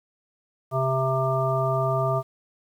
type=harmonic tone; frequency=132 Hz; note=C3; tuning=16 cents sharp; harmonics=1 / 3 / 5 / 7 / 9; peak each=-25 / -30 / -25 / -34 / -28 dBFS; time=0.71-2.23 s; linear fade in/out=50 ms; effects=9-bit